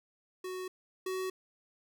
square tone pair in turn, 370 / 374.5 Hz, F#4 / F#4, 0 / +21 cents, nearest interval unison, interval 21 cents, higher second, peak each -38 / -34 dBFS, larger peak second, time 0.44-0.68 / 1.06-1.3 s, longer neither, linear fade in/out 5 ms, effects none

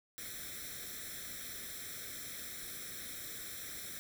white noise with comb filter, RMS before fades -45 dBFS, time 0.18-3.99 s, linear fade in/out 0 ms, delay 0.53 ms, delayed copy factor +0.9, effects none

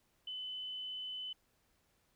sine tone, 3019 Hz, F#7, 34 cents sharp, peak -40 dBFS, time 0.27-1.33 s, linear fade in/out 5 ms, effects pink hiss -75 dBFS RMS until 2.15 s

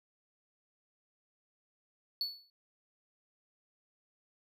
triangle tone with exponential decay, 4435 Hz, C#8, in tune, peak -28 dBFS, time 2.21-2.5 s, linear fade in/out 1 ms, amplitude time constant 61 ms, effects none

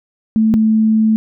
sine tone pair in turn, 220 / 219.1 Hz, A3 / A3, 0 / -7 cents, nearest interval unison, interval 7 cents, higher first, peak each -9 dBFS, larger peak neither, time 0.36-0.54 / 0.54-1.16 s, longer second, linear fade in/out 0 ms, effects none

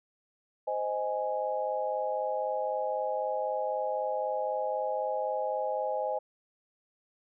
sine chord, Ab major, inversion first, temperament just, 519.1 / 623 / 830.6 Hz, C5 / Eb5 / Ab5, -14 / +2 / 0 cents, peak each -33 dBFS, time 0.67-6.19 s, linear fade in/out 10 ms, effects none

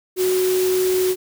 sine tone in noise, 370 Hz, F#4, in tune, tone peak -16 dBFS, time 0.16-1.16 s, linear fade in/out 50 ms, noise white, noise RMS -28 dBFS, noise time 0.16-1.16 s, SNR +9 dB, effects none

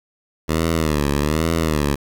10% pulse tone with vibrato, 76.7 Hz, D#2, 24 cents flat, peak -9 dBFS, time 0.48-1.96 s, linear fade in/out 20 ms, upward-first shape sine, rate 1.2 Hz, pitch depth 130 cents each way, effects 7-bit

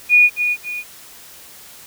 sine tone with echo, 2453 Hz, D#7, 25 cents flat, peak -7 dBFS, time 0.09-0.3 s, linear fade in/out 50 ms, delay 270 ms, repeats 2, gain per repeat -8 dB, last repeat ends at 0.84 s, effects white hiss -41 dBFS RMS until 1.86 s

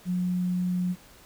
sine tone with quantisation, 180.3 Hz, F#3, 45 cents flat, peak -24 dBFS, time 0.05-0.96 s, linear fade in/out 50 ms, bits 9, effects pink hiss -53 dBFS RMS until 1.25 s

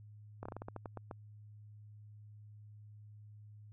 slowing click train, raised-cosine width 1 ms, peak -29 dBFS, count 11, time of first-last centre 0.43-1.112 s, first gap 25 ms, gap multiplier 1.21, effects added 105 Hz sine -52 dBFS peak until 3.72 s

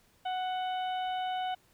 harmonic tone with a mistuned harmonic, 740 Hz, F#5, in tune, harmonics 1 / 2 / 3 / 4 / 5, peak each -31 / -44 / -50 / -43 / -51 dBFS, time 0.25-1.55 s, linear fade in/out 10 ms, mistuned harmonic 4, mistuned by +16 cents, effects pink hiss -66 dBFS RMS until 1.73 s

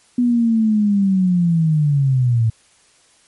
sine linear sweep, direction down, 246.9 to 110 Hz, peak -12 dBFS, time 0.18-2.5 s, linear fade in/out 5 ms, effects white hiss -54 dBFS RMS until 3.27 s + MP3 48 kbps

